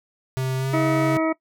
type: tone with pitch glide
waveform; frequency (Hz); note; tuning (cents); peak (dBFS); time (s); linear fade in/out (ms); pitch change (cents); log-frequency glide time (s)
square; 130.81 to 137.31; C3 to C#3; 0 to -16; -23; 0.37-1.17; 0; +84; 0.57-0.8
type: harmonic tone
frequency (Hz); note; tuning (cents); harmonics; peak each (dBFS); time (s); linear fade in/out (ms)
320.3; E4; -50; 1 / 2 / 3 / 4 / 6 / 7; -21 / -24 / -31 / -29 / -35 / -33; 0.73-1.33; 10
effects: noise-tail reverb RT60 0.1 s tail -20 dB re dry